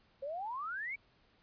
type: exponential sweep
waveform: sine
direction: up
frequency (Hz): 529 to 2322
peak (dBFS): -37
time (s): 0.22-0.96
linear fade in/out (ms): 10
effects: pink hiss -69 dBFS RMS until 1.42 s + resampled to 11025 Hz